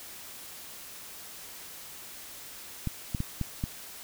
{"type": "clicks", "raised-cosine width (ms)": 5, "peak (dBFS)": -17, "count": 5, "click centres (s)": [2.873, 3.148, 3.204, 3.413, 3.639], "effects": ["white hiss -45 dBFS RMS until 4.03 s"]}